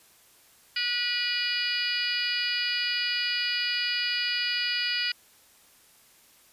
harmonic tone, 486.2 Hz, B4, 27 cents flat, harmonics 3 / 4 / 5 / 6 / 7 / 8 / 9 / 10, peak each -35 / -34 / -33 / -31 / -43 / -42 / -35 / -31 dBFS, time 0.76-5.12 s, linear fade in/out 5 ms, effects white hiss -58 dBFS RMS until 6.52 s + resampled to 32000 Hz

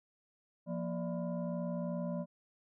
sine tone with frequency modulation, 174.6 Hz, F3, in tune, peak -34 dBFS, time 0.66-2.26 s, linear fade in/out 50 ms, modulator 412 Hz, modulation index 1.1, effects none

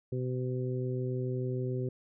harmonic tone, 126.9 Hz, B2, 47 cents sharp, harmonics 1 / 2 / 3 / 4, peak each -32 / -40 / -36 / -43 dBFS, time 0.12-1.89 s, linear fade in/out 5 ms, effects none

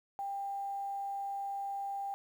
sine tone with quantisation, 794 Hz, G5, 22 cents sharp, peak -35 dBFS, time 0.19-2.14 s, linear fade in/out 0 ms, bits 10, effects none

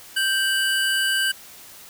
square tone pair together, 1568 / 2960 Hz, G6 / F#7, 0 / 0 cents, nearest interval major seventh, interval 1100 cents, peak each -22 / -24 dBFS, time 0.16-1.32 s, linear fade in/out 10 ms, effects white hiss -44 dBFS RMS until 1.89 s

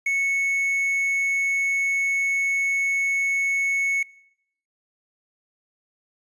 triangle tone with quantisation, 2207 Hz, C#7, 8 cents flat, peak -18 dBFS, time 0.06-4.03 s, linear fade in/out 5 ms, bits 8, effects noise-tail reverb RT60 0.7 s tail -22 dB re dry + resampled to 24000 Hz

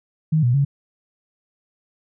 sine tone with pitch steps, 156.9 / 121.9 / 140.1 Hz, D#3 / B2 / C#3, +15 / -22 / +19 cents, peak -14 dBFS, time 0.32-0.65 s, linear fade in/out 10 ms, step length 110 ms, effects none

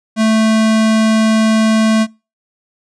square tone, 220 Hz, A3, in tune, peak -10 dBFS, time 0.16-2.07 s, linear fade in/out 50 ms, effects noise-tail reverb RT60 0.3 s tail -26 dB re dry + resampled to 22050 Hz

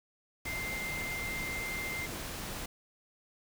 sine tone in noise, 2093 Hz, C7, in tune, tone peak -36 dBFS, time 0.46-2.06 s, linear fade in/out 5 ms, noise pink, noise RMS -40 dBFS, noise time 0.45-2.66 s, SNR +1 dB, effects none

